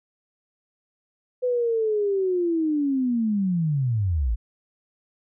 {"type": "linear sweep", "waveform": "sine", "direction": "down", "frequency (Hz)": [505, 49.42], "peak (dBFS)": -20, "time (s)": [1.42, 4.36], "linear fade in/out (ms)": 20, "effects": []}